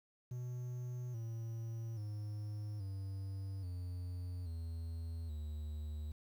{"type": "tone with pitch steps", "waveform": "triangle", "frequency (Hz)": [123.47, 113.88, 105.03, 96.87, 89.35, 82.41, 76], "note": ["B2", "A#2", "G#2", "G2", "F2", "E2", "D#2"], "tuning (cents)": [0, -40, 20, -20, 40, 0, -40], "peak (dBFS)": -38, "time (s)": [0.31, 6.12], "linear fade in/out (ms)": 5, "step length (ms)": 830, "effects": ["11-bit"]}